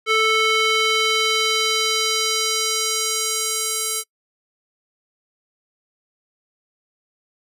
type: tone with band-pass filter sweep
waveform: square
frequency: 440 Hz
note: A4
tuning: in tune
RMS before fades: -20 dBFS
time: 0.06-4.04 s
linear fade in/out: 50 ms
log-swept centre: 2200 to 9400 Hz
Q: 1.2
effects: noise-tail reverb RT60 0.1 s tail -26 dB re dry